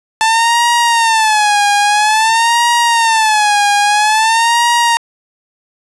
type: tone with vibrato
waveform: sawtooth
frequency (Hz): 880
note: A5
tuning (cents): 0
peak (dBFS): -5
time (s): 0.21-4.97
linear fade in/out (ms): 0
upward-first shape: sine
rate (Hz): 0.5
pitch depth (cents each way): 130
effects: resampled to 24000 Hz + 7-bit